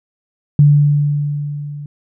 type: tone with level ramp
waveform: sine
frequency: 145.9 Hz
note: D3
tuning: 11 cents flat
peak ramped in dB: -4 to -26 dBFS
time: 0.59-1.86 s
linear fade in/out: 2 ms
effects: none